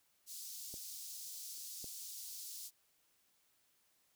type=high-pass noise; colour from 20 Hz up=pink; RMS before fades=-48 dBFS; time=0.26-2.71 s; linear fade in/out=50 ms; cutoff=4700 Hz; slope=24 dB/octave
type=clicks; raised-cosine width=2 ms; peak=-39 dBFS; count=2; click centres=0.741 / 1.843 s
effects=white hiss -75 dBFS RMS until 4.15 s